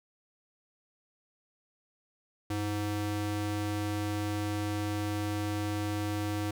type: ring-modulated tone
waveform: square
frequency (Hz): 207.7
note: G#3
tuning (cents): 0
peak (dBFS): -28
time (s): 2.5-6.51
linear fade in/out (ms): 5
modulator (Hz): 110
effects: none